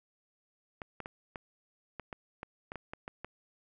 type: clicks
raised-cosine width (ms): 0.5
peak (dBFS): -25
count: 12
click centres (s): 0.818 / 1.003 / 1.059 / 1.358 / 1.997 / 2.128 / 2.431 / 2.719 / 2.757 / 2.935 / 3.079 / 3.246
effects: none